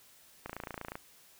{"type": "click train", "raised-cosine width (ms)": 0.5, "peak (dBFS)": -24, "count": 15, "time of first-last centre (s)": [0.46, 0.955], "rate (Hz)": 28.3, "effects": ["white hiss -60 dBFS RMS until 1.39 s"]}